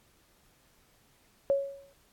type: tone with exponential decay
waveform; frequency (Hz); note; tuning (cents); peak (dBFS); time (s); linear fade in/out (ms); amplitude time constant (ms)
sine; 554.4; C#5; 0; -20; 1.5-1.93; 0; 92
effects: pink hiss -65 dBFS RMS until 2.12 s + AAC 64 kbps